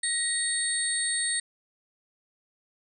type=tone cluster; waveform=sine; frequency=1886 / 3759 / 4391 / 8600 Hz; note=A#6 / A#7 / C#8 / C9; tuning=+20 / +14 / -17 / +47 cents; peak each=-32 / -35 / -35 / -27 dBFS; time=0.03-1.4 s; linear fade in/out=5 ms; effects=none